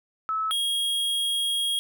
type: tone pair in turn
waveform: sine / square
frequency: 1300 / 3276 Hz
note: E6 / G#7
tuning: -24 / -24 cents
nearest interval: octave + major third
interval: 1600 cents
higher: second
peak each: -24 dBFS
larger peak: neither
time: 0.29-0.51 / 0.51-1.79 s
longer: second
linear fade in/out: 0 ms
effects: none